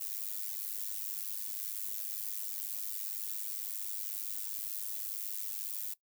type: noise with amplitude modulation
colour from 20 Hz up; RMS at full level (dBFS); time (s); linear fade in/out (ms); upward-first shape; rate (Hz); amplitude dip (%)
violet; -35; 0-5.94; 10; sine; 102; 90
effects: noise-tail reverb RT60 0.1 s tail -18 dB re dry